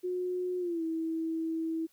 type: tone with pitch glide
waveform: sine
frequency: 362.3 to 324.6 Hz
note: F#4 to E4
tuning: -36 to -27 cents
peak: -30 dBFS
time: 0.03-1.87 s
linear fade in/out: 20 ms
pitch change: -191 cents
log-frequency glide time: 0.59-0.83 s
effects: white hiss -68 dBFS RMS until 1.92 s